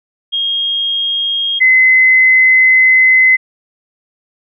sine tone pair in turn, 3249 / 2042 Hz, G#7 / C7, -39 / -43 cents, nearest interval minor sixth, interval 804 cents, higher first, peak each -13 / -5 dBFS, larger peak second, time 0.32-1.6 / 1.6-3.37 s, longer second, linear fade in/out 20 ms, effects none

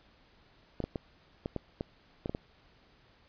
clicks, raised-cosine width 2 ms, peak -20 dBFS, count 9, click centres 0.803 / 0.84 / 0.958 / 1.459 / 1.563 / 1.809 / 2.259 / 2.295 / 2.349 s, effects pink hiss -63 dBFS RMS until 3.28 s + resampled to 11025 Hz

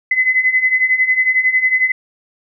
sine beating tone pair, 2021 / 2032 Hz, B6 / B6, +39 / +49 cents, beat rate 11 Hz, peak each -17 / -13 dBFS, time 0.11-1.92 s, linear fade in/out 5 ms, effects none

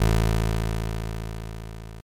20% pulse tone with level ramp, 55 Hz, A1, in tune, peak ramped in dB -11 to -33 dBFS, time 0-2.01 s, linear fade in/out 10 ms, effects MP3 96 kbps

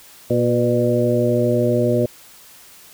harmonic tone with a mistuned harmonic, 120 Hz, B2, 49 cents flat, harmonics 1 / 2 / 3 / 4 / 5, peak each -21 / -21 / -21 / -21 / -21 dBFS, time 0.3-2.06 s, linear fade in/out 5 ms, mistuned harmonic 4, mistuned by +44 cents, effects white hiss -45 dBFS RMS until 2.93 s

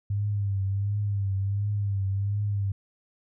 sine tone with vibrato, 100.1 Hz, G2, 37 cents sharp, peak -24 dBFS, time 0.1-2.72 s, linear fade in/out 5 ms, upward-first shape triangle, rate 1.4 Hz, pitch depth 66 cents each way, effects none

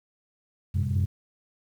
sine tone cluster, 90 / 93.7 / 106.8 / 129.7 / 199.7 Hz, F#2 / F#2 / G#2 / C3 / G3, -47 / +22 / +49 / -15 / +32 cents, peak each -25 / -28 / -32 / -28 / -34 dBFS, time 0.74-1.06 s, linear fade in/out 20 ms, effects tanh soft clip ceiling -16 dBFS + 9-bit

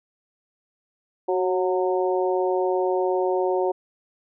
harmonic tone with a mistuned harmonic, 182.8 Hz, F#3, 21 cents flat, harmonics 2 / 3 / 4 / 5, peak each -22 / -26 / -28 / -30 dBFS, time 1.28-3.72 s, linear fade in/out 10 ms, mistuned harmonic 2, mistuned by +26 cents, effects none

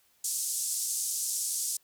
pink band-pass noise, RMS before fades -32 dBFS, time 0.24-1.77 s, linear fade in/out 5 ms, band 6300 to 11000 Hz, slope 24 dB/octave, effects white hiss -67 dBFS RMS until 1.83 s

